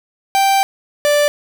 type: tone pair in turn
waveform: 45% pulse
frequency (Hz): 783 / 586.6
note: G5 / D5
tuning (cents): -2 / -2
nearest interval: perfect fourth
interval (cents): 500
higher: first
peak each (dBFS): -11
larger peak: neither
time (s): 0.35-0.63 / 1.05-1.28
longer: first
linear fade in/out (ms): 0
effects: none